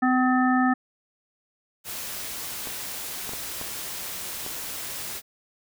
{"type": "harmonic tone", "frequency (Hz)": 254.8, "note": "C4", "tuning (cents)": -46, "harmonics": [1, 3, 5, 7], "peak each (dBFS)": [-20, -25, -27, -28], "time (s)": [0.02, 0.74], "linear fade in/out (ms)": 10}
{"type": "noise", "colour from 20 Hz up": "white", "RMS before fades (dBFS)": -34, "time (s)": [1.84, 5.22], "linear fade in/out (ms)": 50}
{"type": "clicks", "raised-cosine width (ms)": 1, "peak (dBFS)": -22, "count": 5, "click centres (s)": [2.672, 3.293, 3.335, 3.614, 4.464]}
{"effects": []}